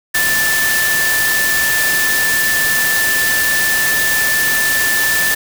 sine tone in noise, 1760 Hz, A6, in tune, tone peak -14 dBFS, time 0.14-5.35 s, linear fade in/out 10 ms, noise white, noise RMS -18 dBFS, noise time 0.14-5.35 s, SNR +1 dB, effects none

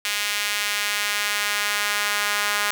sawtooth tone with high-pass filter sweep, 206.2 Hz, G#3, 12 cents flat, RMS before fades -24 dBFS, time 0.05-2.71 s, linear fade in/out 0 ms, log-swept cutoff 2300 to 1400 Hz, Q 1.2, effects none

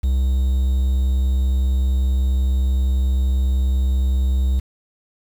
triangle tone with quantisation, 65.2 Hz, C2, 5 cents flat, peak -13 dBFS, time 0.03-4.6 s, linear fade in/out 10 ms, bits 7, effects none

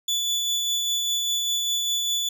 30% pulse tone with tremolo, 3464 Hz, A7, 28 cents flat, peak -19 dBFS, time 0.08-2.29 s, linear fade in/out 5 ms, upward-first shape sine, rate 5 Hz, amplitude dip 25%, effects none

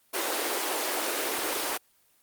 pink high-pass noise, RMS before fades -29 dBFS, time 0.13-1.78 s, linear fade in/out 20 ms, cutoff 300 Hz, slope 48 dB/octave, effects white hiss -65 dBFS RMS until 2.22 s + Opus 24 kbps

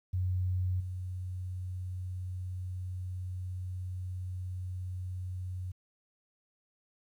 sine tone with level steps, 91.7 Hz, F#2, 15 cents flat, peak -28 / -35 dBFS, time 0.13-5.72 s, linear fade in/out 10 ms, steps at 0.8 s, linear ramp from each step 5 ms, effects 11-bit

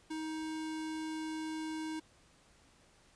square tone, 314.9 Hz, D#4, 21 cents sharp, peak -38 dBFS, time 0.1-2 s, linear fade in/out 10 ms, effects pink hiss -65 dBFS RMS until 3.15 s + resampled to 22050 Hz

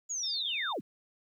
sine linear sweep, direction down, 6940 to 101.3 Hz, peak -32 dBFS, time 0.09-0.81 s, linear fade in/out 20 ms
sine tone, 3631 Hz, A#7, 46 cents flat, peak -35 dBFS, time 0.23-0.73 s, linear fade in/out 5 ms
effects 11-bit

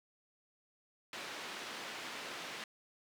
white band-pass noise, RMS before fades -45 dBFS, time 1.13-2.64 s, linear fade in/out 2 ms, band 220 to 3300 Hz, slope 12 dB/octave, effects none

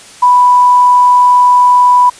sine tone with quantisation, 987.8 Hz, B5, in tune, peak -3 dBFS, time 0.22-2.1 s, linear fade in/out 10 ms, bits 5, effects white hiss -35 dBFS RMS until 2.19 s + resampled to 22050 Hz

